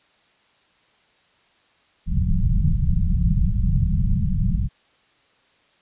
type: low-pass noise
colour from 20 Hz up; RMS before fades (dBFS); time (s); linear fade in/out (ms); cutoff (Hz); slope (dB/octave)
pink; -19; 2.06-4.69; 50; 200; 96
effects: white hiss -60 dBFS RMS until 5.81 s + resampled to 8000 Hz